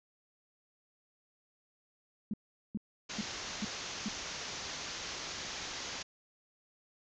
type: tone bursts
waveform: sine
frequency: 210 Hz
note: G#3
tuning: 19 cents sharp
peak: -32 dBFS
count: 5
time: 2.31-4.085 s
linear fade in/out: 2 ms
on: 27 ms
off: 410 ms
type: low-pass noise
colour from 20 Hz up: white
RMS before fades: -42 dBFS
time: 3.09-6.03 s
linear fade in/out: 10 ms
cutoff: 6800 Hz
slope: 96 dB/octave
effects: none